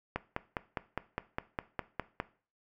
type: click train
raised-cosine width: 0.5 ms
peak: -17 dBFS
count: 11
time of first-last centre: 0.16-2.201 s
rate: 4.9 Hz
effects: noise-tail reverb RT60 0.4 s tail -17 dB re dry